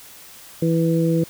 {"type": "harmonic tone", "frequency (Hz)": 164.81, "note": "E3", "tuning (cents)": 0, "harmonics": [1, 2, 3], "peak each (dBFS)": [-18, -21, -23], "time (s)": [0.62, 1.24], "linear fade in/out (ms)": 5, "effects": ["white hiss -43 dBFS RMS until 1.29 s"]}